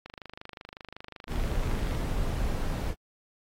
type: click train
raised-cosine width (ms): 0.3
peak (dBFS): -25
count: 49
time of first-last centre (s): 0.06-1.95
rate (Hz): 25.4
type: noise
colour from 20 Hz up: brown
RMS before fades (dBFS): -29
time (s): 1.27-2.95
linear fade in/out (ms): 50
effects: AAC 48 kbps